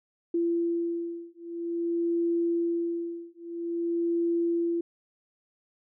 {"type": "beating tone pair", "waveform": "sine", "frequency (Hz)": [339.2, 339.7], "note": ["E4", "F4"], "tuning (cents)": [50, -48], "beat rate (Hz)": 0.5, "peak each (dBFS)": -29, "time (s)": [0.34, 4.81], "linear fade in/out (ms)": 5, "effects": []}